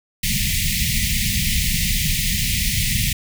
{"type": "band-stop noise", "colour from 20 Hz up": "pink", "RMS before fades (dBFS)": -20, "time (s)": [0.23, 3.13], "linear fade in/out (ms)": 5, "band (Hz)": [220, 1900], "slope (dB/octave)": 96, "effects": []}